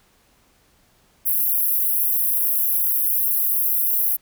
pink high-pass noise, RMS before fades -20 dBFS, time 1.25-4.17 s, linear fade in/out 20 ms, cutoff 11000 Hz, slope 96 dB/octave, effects pink hiss -59 dBFS RMS until 4.21 s

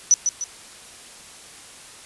sine tone with echo, 5940 Hz, F#8, 6 cents sharp, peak -10 dBFS, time 0.11-0.14 s, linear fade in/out 0 ms, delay 150 ms, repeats 2, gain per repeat -7 dB, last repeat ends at 0.44 s, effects white hiss -43 dBFS RMS until 2.05 s + resampled to 24000 Hz

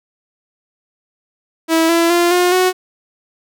sawtooth tone with pitch steps, 325.8 / 335.9 / 346.4 / 357.1 / 368.2 Hz, E4 / E4 / F4 / F4 / F#4, -20 / +33 / -14 / +39 / -8 cents, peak -7 dBFS, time 1.68-2.73 s, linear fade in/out 50 ms, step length 210 ms, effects none

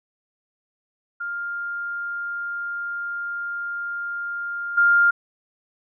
sine tone with level steps, 1402 Hz, F6, 6 cents sharp, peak -26 / -13 dBFS, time 1.2-5.11 s, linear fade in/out 10 ms, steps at 4.77 s, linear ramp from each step 10 ms, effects none

